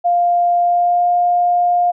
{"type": "tone with pitch glide", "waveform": "sine", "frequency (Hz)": [700, 706.5], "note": ["F5", "F5"], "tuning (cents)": [4, 20], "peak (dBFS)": -11, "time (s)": [0.04, 1.92], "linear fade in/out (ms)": 20, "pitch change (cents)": 16, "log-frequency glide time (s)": [0.62, 1.08], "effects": []}